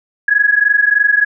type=tone pair together; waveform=sine; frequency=1661.2 / 1684.4 Hz; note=G#6 / G#6; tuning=0 / +24 cents; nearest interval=unison; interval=24 cents; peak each=-12 dBFS; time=0.28-1.25 s; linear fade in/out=5 ms; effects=none